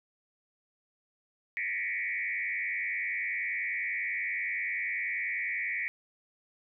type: tone with frequency modulation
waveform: sine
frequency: 2100 Hz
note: C7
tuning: 6 cents sharp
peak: -30 dBFS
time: 1.57-5.88 s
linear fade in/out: 0 ms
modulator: 90.3 Hz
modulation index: 2.8
effects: none